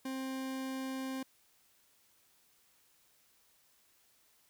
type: tone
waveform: 40% pulse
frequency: 263.9 Hz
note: C4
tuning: 15 cents sharp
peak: -36 dBFS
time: 0.05-1.23 s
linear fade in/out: 5 ms
effects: white hiss -69 dBFS RMS until 4.49 s